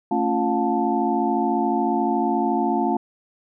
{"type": "tone cluster", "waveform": "sine", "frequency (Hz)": [221.6, 275.6, 347, 713, 879], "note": ["A3", "C#4", "F4", "F5", "A5"], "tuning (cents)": [13, -10, -11, 36, -2], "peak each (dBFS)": -25, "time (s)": [0.11, 2.97], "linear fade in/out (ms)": 5, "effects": []}